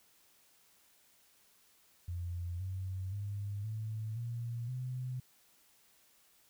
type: tone with pitch steps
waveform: sine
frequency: 87.31 / 94.12 / 101.46 / 109.37 / 117.9 / 127.09 Hz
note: F2 / F#2 / G#2 / A2 / A#2 / C3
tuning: 0 / +30 / -40 / -10 / +20 / -50 cents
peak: -36 dBFS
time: 2.08-5.2 s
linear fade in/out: 5 ms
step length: 520 ms
effects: white hiss -67 dBFS RMS until 6.49 s